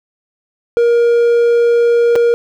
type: tone with dropouts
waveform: triangle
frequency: 471.7 Hz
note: A#4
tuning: 20 cents sharp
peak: -6 dBFS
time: 0.77-2.34 s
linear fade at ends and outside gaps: 0 ms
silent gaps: 2.155-2.16 s
effects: none